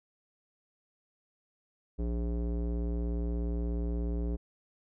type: tone with low-pass filter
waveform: square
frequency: 58.4 Hz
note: A#1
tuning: 4 cents sharp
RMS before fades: -32 dBFS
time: 1.98-4.37 s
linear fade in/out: 20 ms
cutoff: 410 Hz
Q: 1.7
effects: none